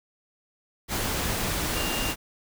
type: tone in noise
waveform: sine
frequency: 2794 Hz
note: F7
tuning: in tune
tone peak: -33 dBFS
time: 1.73-2.15 s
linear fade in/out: 50 ms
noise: pink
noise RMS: -28 dBFS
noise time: 0.88-2.16 s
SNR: -8 dB
effects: none